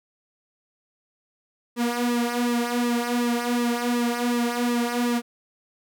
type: tone with flanger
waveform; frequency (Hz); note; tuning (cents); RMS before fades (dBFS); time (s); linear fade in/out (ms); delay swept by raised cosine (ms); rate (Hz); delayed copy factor
sawtooth; 240; B3; -49; -24; 1.76-5.22; 50; 1.3 to 3.9; 2.7; -0.75
effects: none